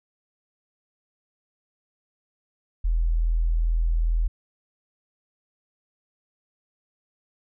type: tone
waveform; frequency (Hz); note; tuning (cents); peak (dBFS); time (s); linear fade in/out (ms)
sine; 41.2; E1; 0; -19; 2.84-4.28; 10
effects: none